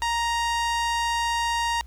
sawtooth tone with low-pass filter, 935 Hz, A#5, 5 cents sharp, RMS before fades -25 dBFS, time 0.02-1.81 s, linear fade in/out 0 ms, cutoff 8100 Hz, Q 0.74, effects added 60 Hz sine -40 dBFS peak until 1.86 s + pink hiss -60 dBFS RMS until 1.86 s

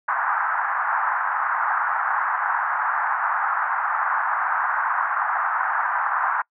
white band-pass noise, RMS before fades -23 dBFS, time 0.08-6.42 s, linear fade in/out 5 ms, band 800 to 1600 Hz, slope 48 dB/octave, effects noise-tail reverb RT60 0.1 s tail -26 dB re dry

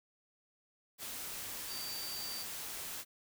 sine tone in noise, 4634 Hz, D8, 24 cents flat, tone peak -42 dBFS, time 1.67-2.46 s, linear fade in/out 50 ms, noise white, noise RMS -43 dBFS, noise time 0.98-3.05 s, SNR -2 dB, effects none

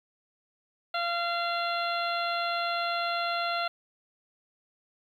harmonic tone, 688 Hz, F5, 26 cents flat, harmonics 1 / 2 / 3 / 4 / 5 / 6, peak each -31 / -31 / -39 / -38 / -39 / -38 dBFS, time 0.94-3.68 s, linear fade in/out 5 ms, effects 10-bit

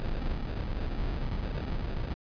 brown noise with sample-and-hold, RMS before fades -32 dBFS, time 0-2.14 s, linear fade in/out 0 ms, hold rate 1050 Hz, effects resampled to 11025 Hz

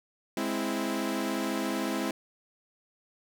sawtooth chord, Ab augmented, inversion none, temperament equal, 207.7 / 261.6 / 329.6 Hz, Ab3 / C4 / E4, 0 / 0 / 0 cents, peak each -30 / -29 / -29 dBFS, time 0.37-2.11 s, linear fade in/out 2 ms, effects none

